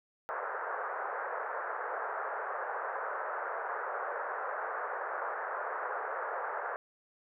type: band-pass noise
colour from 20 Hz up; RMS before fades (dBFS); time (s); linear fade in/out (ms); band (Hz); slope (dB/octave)
white; -37; 0.29-6.76; 0; 440 to 1600; 48
effects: none